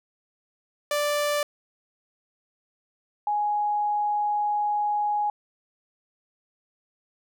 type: tone pair in turn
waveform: sawtooth / sine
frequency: 587.3 / 832.5 Hz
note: D5 / G#5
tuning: 0 / +4 cents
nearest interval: tritone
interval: 604 cents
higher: second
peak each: -19 / -22 dBFS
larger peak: first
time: 0.91-1.43 / 3.27-5.3 s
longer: second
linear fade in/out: 2 ms
effects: none